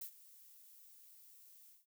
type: noise with ADSR envelope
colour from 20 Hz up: violet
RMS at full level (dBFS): -44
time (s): 0.01-1.86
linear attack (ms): 6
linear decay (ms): 86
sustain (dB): -17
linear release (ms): 170
effects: noise-tail reverb RT60 0.1 s tail -24 dB re dry